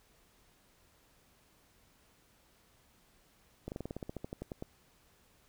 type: slowing click train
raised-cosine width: 2 ms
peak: -26 dBFS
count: 15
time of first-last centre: 3.68-4.624 s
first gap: 39 ms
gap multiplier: 1.08
effects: pink hiss -67 dBFS RMS until 5.48 s